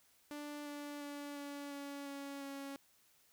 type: tone with pitch steps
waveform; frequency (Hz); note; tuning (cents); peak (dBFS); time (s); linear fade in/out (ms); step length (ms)
sawtooth; 293.7 / 290.8 / 288 / 285.2 / 282.4 / 279.6 / 276.9; D4 / D4 / D4 / C#4 / C#4 / C#4 / C#4; 0 / -17 / -34 / +49 / +32 / +15 / -2; -40; 0.31-2.76; 0; 350
effects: white hiss -70 dBFS RMS until 3.32 s